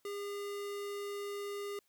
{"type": "tone", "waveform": "square", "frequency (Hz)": 405.4, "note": "G#4", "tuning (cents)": -42, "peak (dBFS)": -39, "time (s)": [0.05, 1.79], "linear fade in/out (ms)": 2, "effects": ["white hiss -75 dBFS RMS until 1.88 s"]}